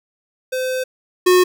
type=tone pair in turn; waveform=square; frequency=514 / 363.5 Hz; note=C5 / F#4; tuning=-31 / -31 cents; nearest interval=tritone; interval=600 cents; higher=first; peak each=-20 / -10 dBFS; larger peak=second; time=0.52-0.84 / 1.26-1.44 s; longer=first; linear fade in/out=10 ms; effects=none